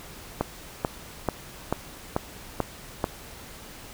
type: click train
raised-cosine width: 1 ms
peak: -9 dBFS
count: 7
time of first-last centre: 0.41-3.042 s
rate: 2.28 Hz
effects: pink hiss -44 dBFS RMS until 3.93 s